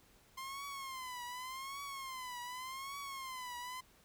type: tone with vibrato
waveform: sawtooth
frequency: 1046.5 Hz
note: C6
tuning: in tune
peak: -39 dBFS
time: 0.37-3.81 s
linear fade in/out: 10 ms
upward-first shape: triangle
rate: 0.86 Hz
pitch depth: 140 cents each way
effects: pink hiss -66 dBFS RMS until 4.04 s

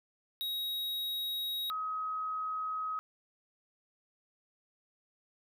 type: tone pair in turn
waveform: square / sine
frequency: 3800 / 1268.1 Hz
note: A#7 / D#6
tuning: +33 / +33 cents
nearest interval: octave + perfect fifth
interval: 1900 cents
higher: first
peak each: -34 / -33 dBFS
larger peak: second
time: 0.41-1.7 / 1.7-2.99 s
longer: neither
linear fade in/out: 0 ms
effects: none

